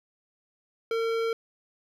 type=tone with hard clipping; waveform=sine; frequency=455.2 Hz; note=A#4; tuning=41 cents flat; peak=-27 dBFS; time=0.91-1.33 s; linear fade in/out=2 ms; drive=15 dB; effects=none